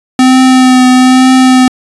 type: tone with vibrato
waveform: square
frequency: 256.4 Hz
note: C4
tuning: 35 cents flat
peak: -3 dBFS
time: 0.19-1.68 s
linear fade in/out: 2 ms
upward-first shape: triangle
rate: 1.1 Hz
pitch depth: 22 cents each way
effects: resampled to 24000 Hz